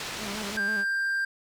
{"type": "low-pass noise", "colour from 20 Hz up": "white", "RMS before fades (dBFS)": -36, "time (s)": [0, 0.57], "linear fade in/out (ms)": 2, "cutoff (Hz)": 4600, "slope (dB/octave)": 12}
{"type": "tone with vibrato", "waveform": "sawtooth", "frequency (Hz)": 207.7, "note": "G#3", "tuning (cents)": 0, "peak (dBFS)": -31, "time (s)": [0.18, 0.85], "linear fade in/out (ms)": 50, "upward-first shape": "square", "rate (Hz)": 6, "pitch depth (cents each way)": 60}
{"type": "tone", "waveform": "triangle", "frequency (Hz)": 1587, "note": "G6", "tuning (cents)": 21, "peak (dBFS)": -23, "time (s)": [0.57, 1.25], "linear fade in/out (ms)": 5}
{"effects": []}